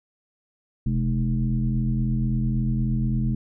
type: tone with frequency modulation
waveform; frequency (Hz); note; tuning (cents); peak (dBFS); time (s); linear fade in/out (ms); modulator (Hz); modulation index
sine; 129.9; C3; -12; -20; 0.86-3.35; 5; 83.7; 1.2
effects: none